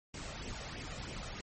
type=noise with flanger; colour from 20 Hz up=pink; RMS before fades=-43 dBFS; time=0.14-1.41 s; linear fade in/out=2 ms; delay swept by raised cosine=0.34 to 1.64 ms; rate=3.1 Hz; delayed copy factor=+0.5; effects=low-pass 12000 Hz 12 dB/octave + MP3 32 kbps